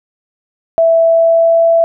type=tone with pitch glide; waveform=sine; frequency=660 to 665.7 Hz; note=E5 to E5; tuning=+2 to +17 cents; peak=-6 dBFS; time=0.78-1.84 s; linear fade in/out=0 ms; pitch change=+15 cents; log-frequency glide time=0.99-1.66 s; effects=none